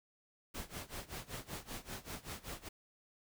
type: noise with tremolo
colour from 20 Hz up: pink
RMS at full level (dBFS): -43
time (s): 0.54-2.69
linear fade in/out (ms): 10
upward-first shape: sine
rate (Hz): 5.2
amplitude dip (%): 90
effects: none